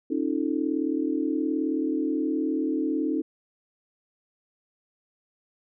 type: tone cluster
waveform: sine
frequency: 272 / 310.8 / 349.8 / 441.6 Hz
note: C#4 / D#4 / F4 / A4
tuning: -33 / -2 / +3 / +6 cents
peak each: -28 / -26 / -34 / -34 dBFS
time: 0.1-3.22 s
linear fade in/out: 10 ms
effects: none